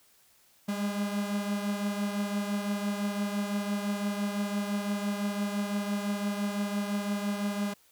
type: beating tone pair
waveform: 45% pulse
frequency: 202.5 / 208.4 Hz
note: G#3 / G#3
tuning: -43 / +6 cents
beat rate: 5.9 Hz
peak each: -30 / -36 dBFS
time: 0.68-7.74 s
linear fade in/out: 10 ms
effects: white hiss -63 dBFS RMS until 7.91 s